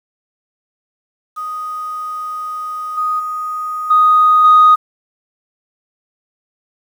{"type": "tone with level steps", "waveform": "sine", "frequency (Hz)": 1244.5, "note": "D#6", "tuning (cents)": 0, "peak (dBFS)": [-21, -14, -19, -6, -3], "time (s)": [1.36, 4.76], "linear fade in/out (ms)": 20, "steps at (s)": [2.97, 3.19, 3.9, 4.44], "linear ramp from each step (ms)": 10, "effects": ["tanh soft clip ceiling -1 dBFS", "7-bit"]}